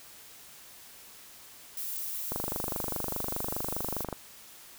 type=noise; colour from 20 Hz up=violet; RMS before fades=-36 dBFS; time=1.77-4.04 s; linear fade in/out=2 ms
type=click train; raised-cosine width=1 ms; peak=-19 dBFS; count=46; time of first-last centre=2.32-4.127 s; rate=24.9 Hz
effects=white hiss -51 dBFS RMS until 4.78 s